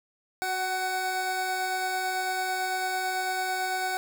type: tone pair together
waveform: 25% pulse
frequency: 370 / 749 Hz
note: F#4 / F#5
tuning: 0 / +21 cents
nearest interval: octave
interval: 1221 cents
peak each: -33 / -24 dBFS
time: 0.42-3.97 s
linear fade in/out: 0 ms
effects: none